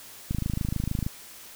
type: click train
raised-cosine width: 5 ms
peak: -15 dBFS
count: 21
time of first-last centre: 0.31-1.065 s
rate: 26.5 Hz
effects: white hiss -46 dBFS RMS until 1.55 s